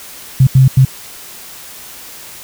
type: tone bursts at uneven times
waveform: sine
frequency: 131.7 Hz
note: C3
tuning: 12 cents sharp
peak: -3 dBFS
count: 3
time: 0.4-0.47 / 0.55-0.68 / 0.77-0.85 s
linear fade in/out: 5 ms
effects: white hiss -33 dBFS RMS until 2.43 s